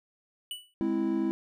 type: tone with exponential decay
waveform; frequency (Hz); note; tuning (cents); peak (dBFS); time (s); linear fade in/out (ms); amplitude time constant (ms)
square; 2960; F#7; 0; -32; 0.51-0.74; 1; 48
type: chord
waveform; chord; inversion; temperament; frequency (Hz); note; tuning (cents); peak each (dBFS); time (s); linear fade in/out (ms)
triangle; Ab augmented; none; equal; 207.7 / 261.6 / 329.6; Ab3 / C4 / E4; 0 / 0 / 0; -30 / -30 / -26; 0.81-1.31; 0
effects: none